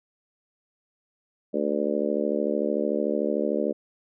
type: harmonic tone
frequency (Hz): 73.42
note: D2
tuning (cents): 0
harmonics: 3 / 4 / 5 / 6 / 7 / 8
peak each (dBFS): -30 / -30 / -30 / -30 / -30 / -30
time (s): 1.53-3.73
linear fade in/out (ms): 20
effects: none